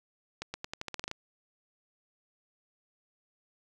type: accelerating click train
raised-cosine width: 0.2 ms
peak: -19 dBFS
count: 11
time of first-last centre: 0.42-1.114 s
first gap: 120 ms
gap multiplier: 0.87
effects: 9-bit